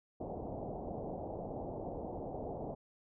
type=low-pass noise; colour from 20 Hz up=white; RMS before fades=-42 dBFS; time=0.2-2.75 s; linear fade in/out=10 ms; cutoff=780 Hz; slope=48 dB/octave; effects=none